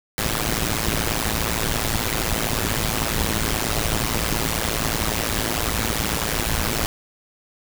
pink noise with amplitude modulation, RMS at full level -19 dBFS, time 0.18-6.86 s, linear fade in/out 0 ms, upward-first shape sine, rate 111 Hz, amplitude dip 95%, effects none

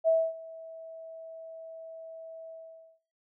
sine tone with ADSR envelope, 651 Hz, E5, 22 cents flat, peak -19 dBFS, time 0.04-2.99 s, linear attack 39 ms, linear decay 250 ms, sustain -23 dB, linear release 490 ms, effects noise-tail reverb RT60 0.5 s tail -21 dB re dry

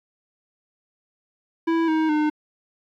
square tone with pitch steps, 329.6 / 316.2 / 303.3 Hz, E4 / D#4 / D#4, 0 / +28 / -44 cents, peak -19 dBFS, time 1.67-2.3 s, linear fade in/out 10 ms, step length 210 ms, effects low-pass 2000 Hz 12 dB/octave + 10-bit

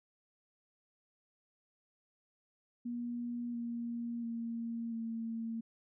sine tone with pitch steps, 239.5 / 235.4 / 231.3 / 227.4 Hz, A#3 / A#3 / A#3 / A#3, +47 / +17 / -13 / -43 cents, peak -36 dBFS, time 2.85-5.61 s, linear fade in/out 10 ms, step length 690 ms, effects none

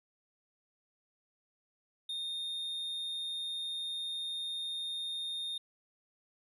triangle tone, 3666 Hz, A#7, 30 cents flat, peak -34 dBFS, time 2.09-5.58 s, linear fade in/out 5 ms, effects resampled to 32000 Hz

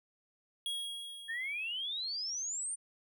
square tone with exponential decay, 3301 Hz, G#7, 11 cents flat, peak -34 dBFS, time 0.66-2.46 s, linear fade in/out 1 ms, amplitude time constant 390 ms
sine exponential sweep, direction up, 1760 to 9210 Hz, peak -35 dBFS, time 1.28-2.76 s, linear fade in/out 20 ms
effects none

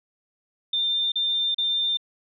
sine tone bursts, 3596 Hz, A7, 37 cents sharp, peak -21 dBFS, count 3, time 0.73-1.972 s, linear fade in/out 5 ms, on 390 ms, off 36 ms, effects none

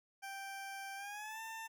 20% pulse tone with pitch glide, 784 to 895.4 Hz, G5 to A5, 0 to +30 cents, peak -39 dBFS, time 0.22-1.68 s, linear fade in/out 20 ms, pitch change +230 cents, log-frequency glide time 0.96-1.41 s, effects none

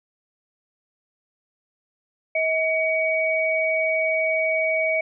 sine tone pair together, 640 / 2258 Hz, D#5 / C#7, +49 / +31 cents, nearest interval octave + minor seventh, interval 2182 cents, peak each -22 dBFS, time 2.35-5.01 s, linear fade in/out 5 ms, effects none

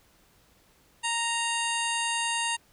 harmonic tone, 930 Hz, A#5, 4 cents flat, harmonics 1 / 2 / 3 / 4 / 5 / 7 / 8 / 9 / 10, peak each -31 / -34 / -31 / -37 / -41 / -39 / -40 / -43 / -36 dBFS, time 1.03-2.57 s, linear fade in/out 20 ms, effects pink hiss -62 dBFS RMS until 2.72 s

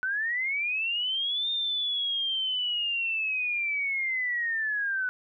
sine linear two-way sweep, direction up then down, 1484 to 3647 to 1484 Hz, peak -26 dBFS, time 0.03-5.09 s, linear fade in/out 0 ms, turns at 1.5 s, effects none

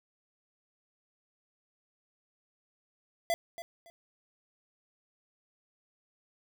square tone with echo, 675 Hz, E5, 41 cents sharp, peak -27 dBFS, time 3.3-3.34 s, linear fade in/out 0 ms, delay 280 ms, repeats 2, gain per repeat -13 dB, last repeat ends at 3.9 s, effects none

